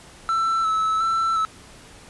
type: tone with vibrato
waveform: triangle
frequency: 1318.5 Hz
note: E6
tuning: in tune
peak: -17 dBFS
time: 0.29-1.45 s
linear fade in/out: 0 ms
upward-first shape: square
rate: 1.4 Hz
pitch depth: 21 cents each way
effects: pink hiss -46 dBFS RMS until 2.09 s + resampled to 24000 Hz